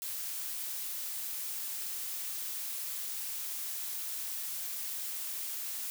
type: noise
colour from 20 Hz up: blue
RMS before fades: -38 dBFS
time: 0.02-5.9 s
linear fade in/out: 0 ms
effects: none